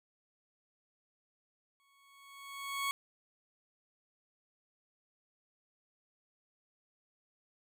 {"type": "tone with exponential growth", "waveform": "20% pulse", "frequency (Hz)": 1108.7, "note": "C#6", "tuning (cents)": 0, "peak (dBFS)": -26, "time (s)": [1.8, 2.91], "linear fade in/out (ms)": 0, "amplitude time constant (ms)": 240, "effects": []}